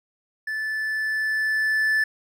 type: tone with level ramp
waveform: triangle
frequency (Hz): 1748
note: A6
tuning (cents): -12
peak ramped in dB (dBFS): -24 to -16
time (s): 0.47-2.04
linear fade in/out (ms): 5
effects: none